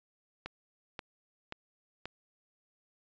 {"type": "click train", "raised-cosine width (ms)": 0.3, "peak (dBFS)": -23, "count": 4, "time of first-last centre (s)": [0.46, 2.056], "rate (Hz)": 1.88, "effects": ["resampled to 16000 Hz"]}